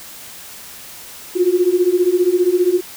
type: beating tone pair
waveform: sine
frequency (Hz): 349.2 / 364.2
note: F4 / F#4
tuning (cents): 0 / -27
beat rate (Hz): 15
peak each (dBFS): -16 / -14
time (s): 1.35-2.81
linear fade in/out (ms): 20
effects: white hiss -36 dBFS RMS until 2.96 s